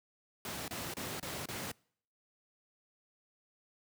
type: noise bursts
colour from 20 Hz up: pink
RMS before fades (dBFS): -40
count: 5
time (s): 0.45-1.716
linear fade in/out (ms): 2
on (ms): 230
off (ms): 29
effects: noise-tail reverb RT60 0.6 s tail -26 dB re dry + high-pass 100 Hz 12 dB/octave